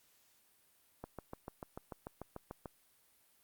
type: click train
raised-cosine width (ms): 1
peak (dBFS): -29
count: 12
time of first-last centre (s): 1.04-2.658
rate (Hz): 6.8
effects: white hiss -70 dBFS RMS until 3.43 s + Opus 48 kbps